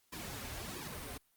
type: noise with flanger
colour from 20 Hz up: pink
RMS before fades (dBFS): -44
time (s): 0.12-1.18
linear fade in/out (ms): 10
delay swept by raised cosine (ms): 1.4 to 6.3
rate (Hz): 1.5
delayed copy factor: -0.95
effects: white hiss -73 dBFS RMS until 1.36 s + Opus 48 kbps